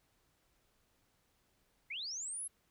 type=linear sweep; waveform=sine; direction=up; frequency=1997 to 11175 Hz; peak=-39 dBFS; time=1.9-2.48 s; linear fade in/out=10 ms; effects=pink hiss -75 dBFS RMS until 2.7 s